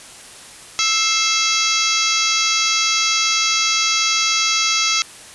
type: harmonic tone with a mistuned harmonic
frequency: 659.3 Hz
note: E5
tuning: in tune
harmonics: 2 / 3 / 4 / 5 / 6 / 7 / 8 / 9 / 10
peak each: -24 / -24 / -24 / -24 / -24 / -24 / -24 / -24 / -24 dBFS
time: 0.79-5.02 s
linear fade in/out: 0 ms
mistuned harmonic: 3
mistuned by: +120 cents
effects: white hiss -39 dBFS RMS until 5.34 s + resampled to 24000 Hz